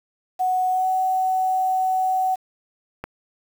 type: tone with pitch glide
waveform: sine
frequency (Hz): 740 to 750.3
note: F#5 to F#5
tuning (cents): 0 to +24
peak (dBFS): -18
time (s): 0.39-2.36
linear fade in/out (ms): 20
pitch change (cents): +24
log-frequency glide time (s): 0.7-0.87
type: click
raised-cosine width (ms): 0.5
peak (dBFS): -15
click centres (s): 3.04
effects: 7-bit